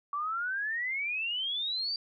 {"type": "exponential sweep", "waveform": "sine", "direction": "up", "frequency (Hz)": [1135, 4726], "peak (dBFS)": -30, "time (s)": [0.13, 1.96], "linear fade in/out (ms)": 2, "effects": []}